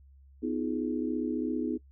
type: chord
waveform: sine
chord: F half-diminished seventh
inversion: second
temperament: just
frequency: 251.4 / 314.3 / 349.2 / 419.1 Hz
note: Cb4 / Eb4 / F4 / Ab4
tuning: +31 / +18 / 0 / +16 cents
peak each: -32 / -32 / -38 / -37 dBFS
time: 0.42-1.78 s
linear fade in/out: 20 ms
effects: noise-tail reverb RT60 0.1 s tail -21 dB re dry + added 68 Hz sine -53 dBFS peak until 1.91 s